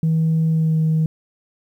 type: tone with pitch glide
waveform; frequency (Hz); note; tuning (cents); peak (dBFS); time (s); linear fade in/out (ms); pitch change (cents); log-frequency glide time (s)
sine; 160.8 to 158.4; E3 to D#3; -43 to +31; -13; 0.03-1.06; 2; -26; 0.49-0.79
effects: tanh soft clip ceiling -12 dBFS + 9-bit